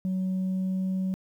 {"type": "tone with pitch glide", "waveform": "sine", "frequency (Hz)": [186.9, 188.09], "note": ["F#3", "F#3"], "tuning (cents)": [18, 29], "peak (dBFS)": -23, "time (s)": [0.05, 1.14], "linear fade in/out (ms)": 0, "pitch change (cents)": 11, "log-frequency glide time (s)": [0.27, 0.88], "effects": ["tanh soft clip ceiling -24 dBFS", "10-bit"]}